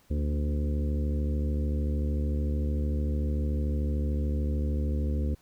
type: harmonic tone with a mistuned harmonic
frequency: 73.42 Hz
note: D2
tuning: in tune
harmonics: 1 / 2 / 3 / 4 / 5 / 6 / 7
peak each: -26 / -37 / -35 / -40 / -43 / -45 / -43 dBFS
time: 0.1-5.35 s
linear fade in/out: 10 ms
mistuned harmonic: 3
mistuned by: +48 cents
effects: pink hiss -63 dBFS RMS until 5.41 s